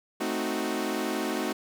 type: chord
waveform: sawtooth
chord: A diminished seventh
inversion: none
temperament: equal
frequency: 220 / 261.6 / 311.1 / 370 Hz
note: A3 / C4 / Eb4 / Gb4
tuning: 0 / 0 / 0 / 0 cents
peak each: -30 / -30 / -29 / -29 dBFS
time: 0.2-1.53 s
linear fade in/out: 10 ms
effects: none